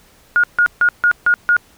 sine tone bursts, 1434 Hz, F6, 45 cents sharp, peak -9 dBFS, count 6, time 0.36-1.566 s, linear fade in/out 0 ms, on 76 ms, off 150 ms, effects pink hiss -50 dBFS RMS until 1.77 s

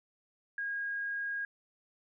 sine tone, 1633 Hz, G#6, 30 cents flat, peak -33 dBFS, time 0.58-1.45 s, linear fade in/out 2 ms, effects none

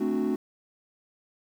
triangle chord, D dominant seventh, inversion second, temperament equal with one note detuned, 220 / 261.6 / 295.2 / 370 Hz, A3 / C4 / D4 / F#4, 0 / 0 / +9 / 0 cents, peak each -27 dBFS, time 0-0.36 s, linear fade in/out 10 ms, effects tanh soft clip ceiling -17 dBFS + 9-bit

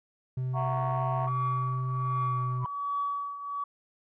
triangle tone with pitch glide, 128.5 to 125.57 Hz, C3 to B2, -31 to +29 cents, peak -26 dBFS, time 0.37-2.65 s, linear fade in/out 5 ms, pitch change -40 cents, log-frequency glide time 2.18-2.38 s
sine chord, F# dominant seventh, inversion third, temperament just, 666 / 740 / 925 / 1110 Hz, E5 / F#5 / A#5 / C#6, +18 / 0 / -14 / +2 cents, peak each -33 / -34 / -34 / -32 dBFS, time 0.53-1.3 s, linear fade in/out 50 ms
sine tone with tremolo, 1138 Hz, C#6, 45 cents sharp, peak -26 dBFS, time 1.27-3.64 s, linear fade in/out 5 ms, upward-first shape triangle, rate 1.3 Hz, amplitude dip 75%
sine tone with exponential growth, 987.8 Hz, B5, in tune, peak -26 dBFS, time 2.56-2.66 s, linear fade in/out 1 ms, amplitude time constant 20 ms
effects tanh soft clip ceiling -20 dBFS

